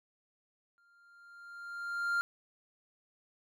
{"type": "tone with exponential growth", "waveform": "triangle", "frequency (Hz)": 1396, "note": "F6", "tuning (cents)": -1, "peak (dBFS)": -25, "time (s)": [0.78, 2.21], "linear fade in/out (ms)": 0, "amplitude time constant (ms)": 310, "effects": []}